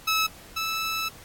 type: tone pair in turn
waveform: 15% pulse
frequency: 1299 / 1311.8 Hz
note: E6 / E6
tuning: -26 / -9 cents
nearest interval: unison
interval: 17 cents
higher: second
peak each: -15 / -20 dBFS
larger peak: first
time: 0.07-0.27 / 0.56-1.09 s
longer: second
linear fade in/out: 10 ms
effects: pink hiss -48 dBFS RMS until 1.24 s + AAC 64 kbps